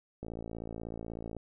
click train, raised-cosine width 2 ms, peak -27 dBFS, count 65, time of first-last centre 0.23-1.367 s, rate 56.3 Hz, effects none

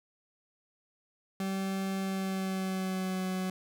40% pulse tone with pitch glide, 192.7 to 186.35 Hz, G3 to F#3, -29 to +13 cents, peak -30 dBFS, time 1.4-3.5 s, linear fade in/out 2 ms, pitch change -58 cents, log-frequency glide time 1.98-3.24 s, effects none

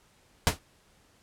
pink noise with exponential decay, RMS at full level -18 dBFS, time 0.47-0.59 s, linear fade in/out 0 ms, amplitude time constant 25 ms, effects pink hiss -63 dBFS RMS until 1.22 s + low-pass 11000 Hz 12 dB/octave

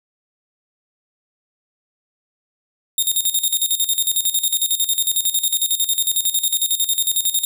10% pulse tone with tremolo, 3689 Hz, A#7, 19 cents flat, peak -7 dBFS, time 2.98-7.45 s, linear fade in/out 2 ms, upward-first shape square, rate 11 Hz, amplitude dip 75%, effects none

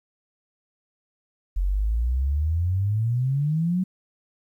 sine exponential sweep, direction up, 43.65 to 189 Hz, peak -20 dBFS, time 1.56-3.84 s, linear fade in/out 10 ms, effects 10-bit

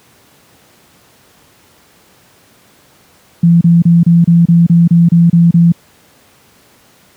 sine tone bursts, 169.6 Hz, E3, 50 cents sharp, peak -3 dBFS, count 11, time 3.43-5.72 s, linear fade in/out 5 ms, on 180 ms, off 31 ms, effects pink hiss -47 dBFS RMS until 7.16 s + high-pass 100 Hz 12 dB/octave

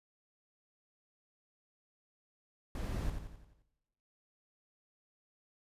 brown noise with echo, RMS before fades -37 dBFS, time 2.75-3.1 s, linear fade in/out 2 ms, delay 87 ms, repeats 6, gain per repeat -6 dB, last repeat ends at 3.622 s, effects noise-tail reverb RT60 1.0 s tail -18 dB re dry + resampled to 32000 Hz

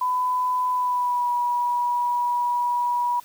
sine tone with pitch glide, 1002 to 969.5 Hz, B5 to B5, +25 to -32 cents, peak -20 dBFS, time 0.01-3.2 s, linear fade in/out 5 ms, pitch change -57 cents, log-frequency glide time 0.71-1.32 s, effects white hiss -50 dBFS RMS until 3.24 s

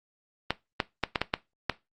clicks, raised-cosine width 0.3 ms, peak -8 dBFS, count 7, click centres 0.506 / 0.802 / 1.037 / 1.158 / 1.216 / 1.339 / 1.697 s, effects noise-tail reverb RT60 0.2 s tail -17 dB re dry + Opus 32 kbps

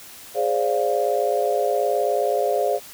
sine chord, D half-diminished seventh, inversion second, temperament equal with one note detuned, 415.3 / 523.3 / 582.3 / 698.5 Hz, Ab4 / C5 / D5 / F5, 0 / 0 / -15 / 0 cents, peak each -24 dBFS, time 0.34-2.8 s, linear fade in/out 50 ms, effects white hiss -42 dBFS RMS until 2.93 s

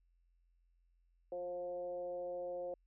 sine tone with frequency modulation, 532 Hz, C5, 29 cents sharp, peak -39 dBFS, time 1.32-2.74 s, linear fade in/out 2 ms, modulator 178 Hz, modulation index 0.61, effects added 43 Hz sine -70 dBFS peak until 2.86 s

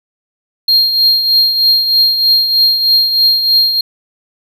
triangle tone with tremolo, 4220 Hz, C8, 14 cents sharp, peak -4 dBFS, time 0.68-3.81 s, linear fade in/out 5 ms, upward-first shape triangle, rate 3.2 Hz, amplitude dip 60%, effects none

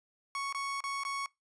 30% pulse tone with dropouts, 1108.7 Hz, C#6, in tune, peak -31 dBFS, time 0.35-1.26 s, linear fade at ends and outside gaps 1 ms, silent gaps 0.526-0.547 / 0.805-0.839 / 1.035-1.05 s, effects noise-tail reverb RT60 0.2 s tail -24 dB re dry + resampled to 22050 Hz

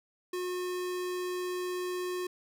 square tone, 361.6 Hz, F#4, 40 cents flat, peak -33 dBFS, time 0.33-2.27 s, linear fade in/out 5 ms, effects none

